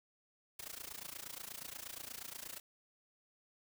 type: noise with amplitude modulation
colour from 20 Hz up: white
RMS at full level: -44 dBFS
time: 0.59-2.6 s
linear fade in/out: 5 ms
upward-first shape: sine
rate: 28.4 Hz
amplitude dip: 90%
effects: none